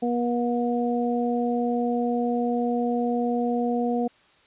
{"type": "harmonic tone", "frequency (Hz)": 240.3, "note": "B3", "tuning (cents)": -47, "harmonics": [1, 2, 3], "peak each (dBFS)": [-24, -27, -29], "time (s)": [0.02, 4.08], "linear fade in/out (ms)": 10, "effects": ["white hiss -58 dBFS RMS until 4.46 s", "resampled to 8000 Hz"]}